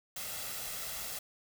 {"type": "noise with comb filter", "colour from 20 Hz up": "white", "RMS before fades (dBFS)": -40, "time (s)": [0.16, 1.19], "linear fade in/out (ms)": 5, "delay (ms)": 1.5, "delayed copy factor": 0.5, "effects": []}